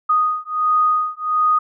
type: beating tone pair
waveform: sine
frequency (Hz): 1241 / 1242.4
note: D#6 / D#6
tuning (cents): -5 / -3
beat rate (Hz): 1.4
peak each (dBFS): -18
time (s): 0.09-1.59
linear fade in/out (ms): 10
effects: none